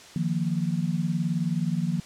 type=chord; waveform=sine; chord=Eb suspended second; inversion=none; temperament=equal; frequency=155.56 / 174.61 / 233.1 Hz; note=Eb3 / F3 / Bb3; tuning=0 / 0 / 0 cents; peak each=-28 / -26 / -32 dBFS; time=0.16-2 s; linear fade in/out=2 ms; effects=white hiss -47 dBFS RMS until 2.05 s + low-pass 7000 Hz 12 dB/octave